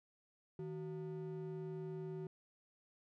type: ring-modulated tone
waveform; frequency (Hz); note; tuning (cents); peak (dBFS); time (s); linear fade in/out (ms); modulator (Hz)
triangle; 267.2; C4; +36; -37; 0.59-2.27; 2; 109
effects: none